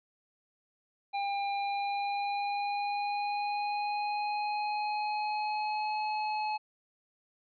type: tone with pitch glide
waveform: square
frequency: 801 to 853.5 Hz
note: G5 to G#5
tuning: +37 to +47 cents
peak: -31 dBFS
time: 1.13-6.58 s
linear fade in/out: 20 ms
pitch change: +110 cents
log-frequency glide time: 1.55-6 s
effects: resampled to 11025 Hz